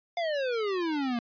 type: exponential sweep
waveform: square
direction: down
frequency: 710 to 230.2 Hz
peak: -28 dBFS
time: 0.17-1.19 s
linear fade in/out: 2 ms
effects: resampled to 11025 Hz